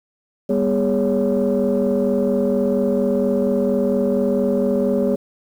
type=tone cluster; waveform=sine; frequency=199.5 / 243.8 / 412.3 / 559 Hz; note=G3 / B3 / G#4 / C#5; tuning=+31 / -22 / -13 / +14 cents; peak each=-20 dBFS; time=0.49-5.16 s; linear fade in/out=10 ms; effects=tanh soft clip ceiling -10 dBFS + 8-bit